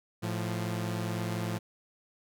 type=tone pair together; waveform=sawtooth; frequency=110 / 174.28 Hz; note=A2 / F3; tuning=0 / -3 cents; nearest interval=minor sixth; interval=797 cents; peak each=-29 / -31 dBFS; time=0.22-1.59 s; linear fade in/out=20 ms; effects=none